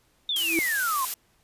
sine exponential sweep, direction down, 3676 to 1014 Hz, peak -24 dBFS, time 0.29-1.05 s, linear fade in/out 2 ms
sine tone with exponential growth, 329.6 Hz, E4, in tune, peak -20 dBFS, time 0.35-0.59 s, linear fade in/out 0 ms, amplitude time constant 52 ms
blue noise, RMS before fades -29 dBFS, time 0.36-1.14 s, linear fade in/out 2 ms
effects pink hiss -65 dBFS RMS until 1.43 s + resampled to 32000 Hz

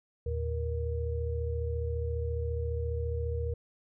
sine tone cluster, 78.7 / 113.3 / 471.7 Hz, D#2 / A#2 / A#4, +20 / -49 / +20 cents, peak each -31 / -38 / -36 dBFS, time 0.26-3.54 s, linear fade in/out 5 ms, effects none

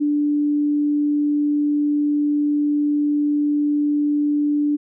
sine tone, 293.7 Hz, D4, in tune, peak -16 dBFS, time 0-4.77 s, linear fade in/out 20 ms, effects none

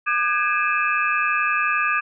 sine tone cluster, 1206 / 1523 / 1654 / 2412 / 2594 Hz, D6 / F#6 / G#6 / D7 / E7, +46 / +50 / -8 / +46 / -28 cents, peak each -22 / -30 / -23 / -29 / -25 dBFS, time 0.06-2.01 s, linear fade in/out 20 ms, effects none

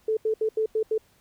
sine tone bursts at uneven times, 437.8 Hz, A4, 9 cents flat, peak -21 dBFS, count 6, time 0.08-0.17 / 0.25-0.34 / 0.41-0.49 / 0.57-0.66 / 0.75-0.83 / 0.91-0.98 s, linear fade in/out 5 ms, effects pink hiss -62 dBFS RMS until 1.2 s

